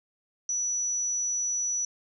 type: tone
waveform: sine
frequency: 5910 Hz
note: F#8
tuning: 3 cents flat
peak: -26 dBFS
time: 0.49-1.85 s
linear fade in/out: 2 ms
effects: none